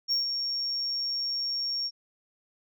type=tone with ADSR envelope; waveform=sine; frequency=5530 Hz; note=F8; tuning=18 cents flat; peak=-20 dBFS; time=0.08-1.91 s; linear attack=39 ms; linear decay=130 ms; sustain=-7 dB; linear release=49 ms; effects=tanh soft clip ceiling -22 dBFS